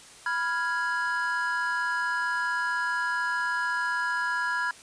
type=chord; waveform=triangle; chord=F diminished; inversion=second; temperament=equal; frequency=987.8 / 1396.9 / 1661.2 Hz; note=Cb6 / F6 / Ab6; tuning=0 / 0 / 0 cents; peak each=-29 / -29 / -27 dBFS; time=0.26-4.71 s; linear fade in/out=2 ms; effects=white hiss -49 dBFS RMS until 4.82 s + resampled to 22050 Hz